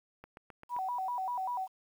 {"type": "click train", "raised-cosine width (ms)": 0.5, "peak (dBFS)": -33, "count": 5, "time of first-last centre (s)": [0.24, 0.765], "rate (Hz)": 7.62}
{"type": "tone with vibrato", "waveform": "sine", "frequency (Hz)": 859, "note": "A5", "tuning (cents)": -42, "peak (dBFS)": -32, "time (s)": [0.69, 1.68], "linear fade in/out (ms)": 50, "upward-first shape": "square", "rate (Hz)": 5.1, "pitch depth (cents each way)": 220}
{"effects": ["10-bit"]}